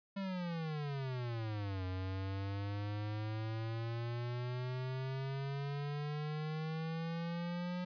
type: exponential two-way sweep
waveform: square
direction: down then up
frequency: 199.3 to 92 to 180.5 Hz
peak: -38 dBFS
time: 0.16-7.85 s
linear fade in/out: 10 ms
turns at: 1.85 s
effects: resampled to 11025 Hz